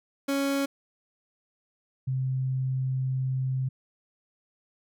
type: tone pair in turn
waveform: 30% pulse / sine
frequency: 277.2 / 130.82 Hz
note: C#4 / C3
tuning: 0 / 0 cents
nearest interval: octave + minor second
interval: 1300 cents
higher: first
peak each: -22 / -25 dBFS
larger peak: first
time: 0.28-0.66 / 2.07-3.69 s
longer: second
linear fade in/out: 10 ms
effects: none